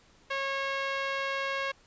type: tone with low-pass filter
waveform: 5% pulse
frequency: 546 Hz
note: C#5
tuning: 26 cents flat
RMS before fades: -32 dBFS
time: 0.3-1.72 s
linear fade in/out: 10 ms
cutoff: 2200 Hz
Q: 0.84
effects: pink hiss -61 dBFS RMS until 1.86 s + resampled to 16000 Hz